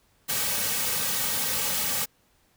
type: noise with comb filter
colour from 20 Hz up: white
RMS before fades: -27 dBFS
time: 0.28-2.06 s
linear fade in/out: 20 ms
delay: 2.9 ms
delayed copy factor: -0.95
effects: pink hiss -65 dBFS RMS until 2.56 s